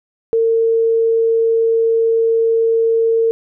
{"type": "tone", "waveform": "sine", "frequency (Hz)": 454.5, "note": "A#4", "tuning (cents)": -44, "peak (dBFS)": -11, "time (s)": [0.33, 3.31], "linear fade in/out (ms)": 0, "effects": []}